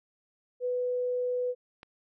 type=tone; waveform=sine; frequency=496.1 Hz; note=B4; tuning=8 cents sharp; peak=-27 dBFS; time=0.6-1.55 s; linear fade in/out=50 ms
type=click; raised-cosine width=0.3 ms; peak=-30 dBFS; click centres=1.831 s
effects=none